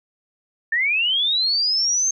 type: linear sweep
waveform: sine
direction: up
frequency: 1760 to 6390 Hz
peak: -17 dBFS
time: 0.72-2.11 s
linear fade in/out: 5 ms
effects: none